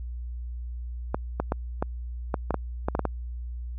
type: clicks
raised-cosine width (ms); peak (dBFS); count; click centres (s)
1; -11; 11; 1.145 / 1.4 / 1.521 / 1.825 / 2.342 / 2.507 / 2.543 / 2.885 / 2.951 / 2.993 / 3.053
effects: added 60 Hz sine -32 dBFS peak until 3.78 s